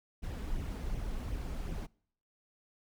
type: noise with flanger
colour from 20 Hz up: brown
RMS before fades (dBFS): -37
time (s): 0.22-1.87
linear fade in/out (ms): 20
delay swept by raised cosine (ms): 0.33 to 4.73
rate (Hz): 2.7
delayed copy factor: +0.55
effects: noise-tail reverb RT60 0.6 s tail -25 dB re dry